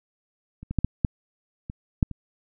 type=clicks; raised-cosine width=5 ms; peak=-27 / -18 / -9 / -9 / -7 / -21 / -6 / -22 dBFS; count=8; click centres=0.63 / 0.71 / 0.787 / 0.846 / 1.048 / 1.699 / 2.028 / 2.113 s; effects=none